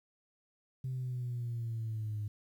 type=linear sweep; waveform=sine; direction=down; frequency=130.81 to 103.83 Hz; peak=-33 dBFS; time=0.84-2.28 s; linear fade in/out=5 ms; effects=tanh soft clip ceiling -31 dBFS + 11-bit